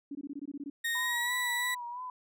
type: tone bursts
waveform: sine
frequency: 284 Hz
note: C#4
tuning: 42 cents sharp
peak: -36 dBFS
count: 10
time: 0.11-0.7 s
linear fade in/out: 5 ms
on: 41 ms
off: 20 ms
type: tone with pitch glide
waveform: 35% pulse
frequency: 1857 to 1955 Hz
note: A#6 to B6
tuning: -7 to -18 cents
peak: -28 dBFS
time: 0.84-1.75 s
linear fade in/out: 10 ms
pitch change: +89 cents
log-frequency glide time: 0.99-1.33 s
type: tone with vibrato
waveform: sine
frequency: 980 Hz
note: B5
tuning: 14 cents flat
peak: -37 dBFS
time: 0.95-2.1 s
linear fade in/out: 2 ms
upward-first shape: sine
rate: 3 Hz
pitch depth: 57 cents each way
effects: none